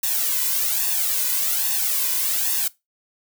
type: noise with flanger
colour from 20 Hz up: blue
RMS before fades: -22 dBFS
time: 0.03-2.68 s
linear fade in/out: 5 ms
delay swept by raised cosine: 1.1 to 2.03 ms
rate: 1.2 Hz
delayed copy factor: +1
effects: noise-tail reverb RT60 0.2 s tail -20 dB re dry